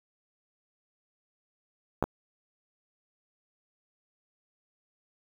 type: clicks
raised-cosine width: 1 ms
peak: -10 / -17 dBFS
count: 2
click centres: 2.026 / 2.04 s
effects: 7-bit